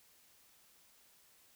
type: silence
effects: white hiss -66 dBFS RMS until 1.55 s